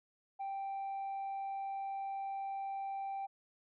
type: tone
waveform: sine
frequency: 784 Hz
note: G5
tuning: in tune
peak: -35 dBFS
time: 0.39-3.27 s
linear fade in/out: 20 ms
effects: tanh soft clip ceiling -36 dBFS